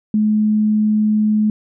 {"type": "tone", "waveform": "sine", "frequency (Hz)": 213.4, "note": "G#3", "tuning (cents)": 47, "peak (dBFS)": -12, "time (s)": [0.14, 1.5], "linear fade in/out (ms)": 2, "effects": []}